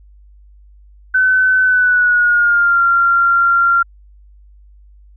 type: tone with pitch glide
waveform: sine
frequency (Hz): 1516 to 1382.2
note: F#6 to F6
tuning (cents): +42 to -18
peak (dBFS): -9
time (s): 1.14-3.83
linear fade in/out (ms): 10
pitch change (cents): -160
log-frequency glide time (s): 1.63-2.81
effects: added 50 Hz sine -41 dBFS peak until 5.16 s